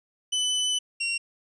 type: tone pair in turn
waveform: sawtooth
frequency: 3002 / 2747 Hz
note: F#7 / F7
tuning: +24 / -29 cents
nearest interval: major second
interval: 153 cents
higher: first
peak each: -20 / -22 dBFS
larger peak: first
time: 0.32-0.79 / 1-1.18 s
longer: first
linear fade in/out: 10 ms
effects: resampled to 22050 Hz